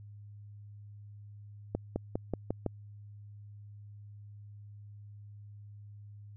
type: accelerating click train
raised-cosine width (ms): 2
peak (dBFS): -18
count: 6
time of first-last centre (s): 1.75-2.663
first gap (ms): 210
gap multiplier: 0.93
effects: added 103 Hz sine -47 dBFS peak until 6.36 s